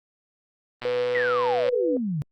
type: click train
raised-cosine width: 0.3 ms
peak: -17 dBFS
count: 107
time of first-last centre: 0.82-1.689 s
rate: 122 Hz
type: tone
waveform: sine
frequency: 493.9 Hz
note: B4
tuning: in tune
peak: -22 dBFS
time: 0.85-1.97 s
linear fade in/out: 2 ms
type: exponential sweep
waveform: sine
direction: down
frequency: 2024 to 138.59 Hz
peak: -24 dBFS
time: 1.15-2.22 s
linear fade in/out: 0 ms
effects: Opus 24 kbps